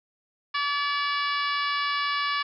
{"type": "harmonic tone", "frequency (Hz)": 574, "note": "D5", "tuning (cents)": -40, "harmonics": [2, 3, 4, 5, 6, 7, 8, 9], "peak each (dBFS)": [-27, -31, -33, -35, -37, -38, -39, -40], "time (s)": [0.54, 2.43], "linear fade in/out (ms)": 10, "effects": []}